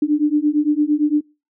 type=beating tone pair; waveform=sine; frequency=293.7 / 302.5 Hz; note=D4 / D#4; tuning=0 / -49 cents; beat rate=8.8 Hz; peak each=-17 dBFS; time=0.02-1.21 s; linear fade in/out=5 ms; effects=noise-tail reverb RT60 0.3 s tail -25 dB re dry